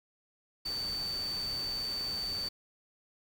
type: tone in noise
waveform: sine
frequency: 4562 Hz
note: C#8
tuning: 49 cents sharp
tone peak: -33 dBFS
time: 0.65-2.49 s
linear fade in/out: 10 ms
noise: pink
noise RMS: -45 dBFS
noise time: 0.65-2.49 s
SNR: +9 dB
effects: none